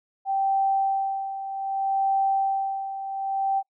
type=tone with tremolo; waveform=sine; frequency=780 Hz; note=G5; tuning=9 cents flat; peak=-19 dBFS; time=0.25-3.63 s; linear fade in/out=50 ms; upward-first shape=sine; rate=0.64 Hz; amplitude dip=70%; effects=noise-tail reverb RT60 0.1 s tail -26 dB re dry